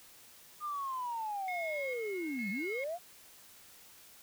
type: linear two-way sweep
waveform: sine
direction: down then up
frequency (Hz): 1228 to 185 to 731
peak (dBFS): -34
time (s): 0.6-2.99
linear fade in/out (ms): 50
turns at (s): 2.5
type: tone with tremolo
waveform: sine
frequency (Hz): 2167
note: C#7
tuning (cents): -40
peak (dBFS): -36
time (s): 1.48-2.84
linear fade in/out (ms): 2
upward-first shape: square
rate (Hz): 1.1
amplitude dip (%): 45
effects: tanh soft clip ceiling -29 dBFS + white hiss -57 dBFS RMS until 4.22 s